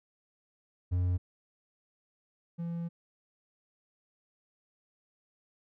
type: tone pair in turn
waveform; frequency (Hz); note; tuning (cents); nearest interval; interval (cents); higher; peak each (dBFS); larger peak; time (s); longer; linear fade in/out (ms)
triangle; 89.7 / 169.33; F2 / E3; +47 / +47; major seventh; 1100; second; -24 / -31; first; 0.91-1.18 / 2.58-2.89; second; 20
effects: none